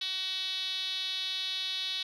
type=tone with band-pass filter; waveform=5% pulse; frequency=376.7 Hz; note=F#4; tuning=31 cents sharp; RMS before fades=-34 dBFS; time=0.01-2.03 s; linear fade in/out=5 ms; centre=3700 Hz; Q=5.4; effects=none